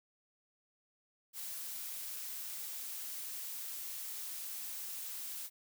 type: noise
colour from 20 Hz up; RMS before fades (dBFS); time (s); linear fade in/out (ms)
blue; -43; 1.33-5.5; 50
effects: none